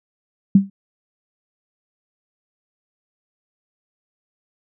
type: tone with exponential decay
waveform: sine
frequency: 196 Hz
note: G3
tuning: in tune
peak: -4 dBFS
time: 0.55-0.7 s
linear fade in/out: 5 ms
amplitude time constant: 32 ms
effects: none